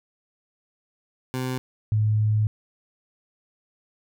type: tone pair in turn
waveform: 20% pulse / sine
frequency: 128.5 / 107.28 Hz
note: C3 / A2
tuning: -31 / -43 cents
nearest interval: minor third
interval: 312 cents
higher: first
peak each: -21 / -18 dBFS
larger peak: second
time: 1.34-1.58 / 1.92-2.47 s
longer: second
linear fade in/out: 0 ms
effects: none